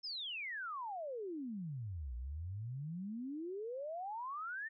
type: exponential two-way sweep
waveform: sine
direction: down then up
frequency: 5360 to 57.8 to 1848 Hz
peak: -40 dBFS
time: 0.03-4.69 s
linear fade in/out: 20 ms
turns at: 2.15 s
effects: none